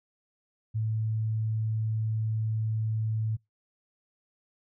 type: tone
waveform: sine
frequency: 110 Hz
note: A2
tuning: in tune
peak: -26 dBFS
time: 0.74-3.37 s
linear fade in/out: 20 ms
effects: noise-tail reverb RT60 0.2 s tail -26 dB re dry